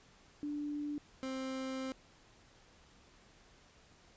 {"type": "tone pair in turn", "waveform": ["sine", "30% pulse"], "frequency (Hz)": [293.7, 263.1], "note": ["D4", "C4"], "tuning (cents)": [0, 10], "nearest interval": "major second", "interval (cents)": 190, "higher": "first", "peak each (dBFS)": [-36, -35], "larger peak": "second", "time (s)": [[0.43, 0.98], [1.23, 1.92]], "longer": "second", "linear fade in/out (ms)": 0, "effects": ["pink hiss -63 dBFS RMS until 4.16 s", "resampled to 16000 Hz"]}